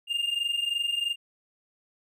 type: tone pair together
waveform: triangle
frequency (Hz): 2794 / 2817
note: F7 / F7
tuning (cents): 0 / +14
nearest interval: unison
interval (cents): 14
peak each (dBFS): -29 / -26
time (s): 0.07-1.16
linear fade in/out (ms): 50
effects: none